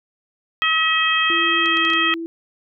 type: harmonic tone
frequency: 640 Hz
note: D#5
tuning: 49 cents sharp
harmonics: 2 / 3 / 4 / 5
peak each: -21 / -21 / -21 / -21 dBFS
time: 0.62-2.14 s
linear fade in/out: 0 ms
type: tone with pitch glide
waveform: sine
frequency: 337.6 to 331.6 Hz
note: E4 to E4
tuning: +41 to +10 cents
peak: -25 dBFS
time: 1.3-2.26 s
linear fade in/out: 0 ms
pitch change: -31 cents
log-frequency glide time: 1.6-1.75 s
type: clicks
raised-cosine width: 0.2 ms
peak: -16 dBFS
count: 5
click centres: 1.659 / 1.771 / 1.851 / 1.902 / 1.935 s
effects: none